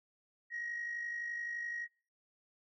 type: tone with amplitude modulation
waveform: sine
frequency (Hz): 1890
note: A#6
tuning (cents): +23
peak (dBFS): -34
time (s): 0.5-1.88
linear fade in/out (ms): 50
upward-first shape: sine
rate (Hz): 51.7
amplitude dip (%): 50
effects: noise-tail reverb RT60 0.4 s tail -25 dB re dry + tanh soft clip ceiling -33 dBFS